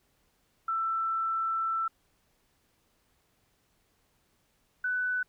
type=tone pair in turn; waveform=sine; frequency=1332 / 1495.1 Hz; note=E6 / F#6; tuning=+18 / +18 cents; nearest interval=major second; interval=200 cents; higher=second; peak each=-27 dBFS; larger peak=neither; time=0.68-1.88 / 4.84-5.23 s; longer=first; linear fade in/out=5 ms; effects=pink hiss -71 dBFS RMS until 5.28 s